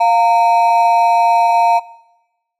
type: ring-modulated tone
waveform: triangle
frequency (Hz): 810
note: G#5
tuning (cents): -43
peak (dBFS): -4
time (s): 0-1.79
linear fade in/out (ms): 10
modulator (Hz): 109
effects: noise-tail reverb RT60 1.0 s tail -21 dB re dry + AAC 48 kbps